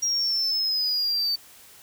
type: linear sweep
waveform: triangle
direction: down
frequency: 5660 to 4556 Hz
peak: -21 dBFS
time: 0.02-1.36 s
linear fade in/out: 10 ms
effects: white hiss -50 dBFS RMS until 1.82 s